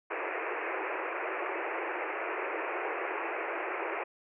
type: band-pass noise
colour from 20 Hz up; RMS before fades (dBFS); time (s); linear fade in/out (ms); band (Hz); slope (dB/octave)
pink; -35; 0.1-4.04; 10; 330 to 2600; 96
effects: none